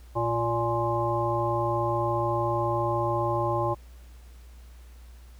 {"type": "harmonic tone with a mistuned harmonic", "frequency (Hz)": 116.54, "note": "A#2", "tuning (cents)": 0, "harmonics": [1, 3, 5, 7, 9], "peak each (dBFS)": [-30, -30, -30, -30, -30], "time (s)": [0.15, 3.75], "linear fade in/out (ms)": 20, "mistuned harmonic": 7, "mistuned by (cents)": 38, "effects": ["added 60 Hz sine -45 dBFS peak until 5.39 s", "pink hiss -59 dBFS RMS until 5.39 s"]}